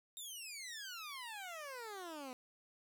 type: exponential sweep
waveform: 15% pulse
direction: down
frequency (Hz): 3729 to 246.9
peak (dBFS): -39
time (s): 0.17-2.33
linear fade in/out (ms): 0
effects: none